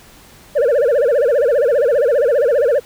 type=tone with vibrato; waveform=sine; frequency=525 Hz; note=C5; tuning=6 cents sharp; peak=-8 dBFS; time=0.55-2.8 s; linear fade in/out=20 ms; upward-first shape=sine; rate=15 Hz; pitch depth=240 cents each way; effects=tanh soft clip ceiling -10 dBFS + pink hiss -44 dBFS RMS until 2.85 s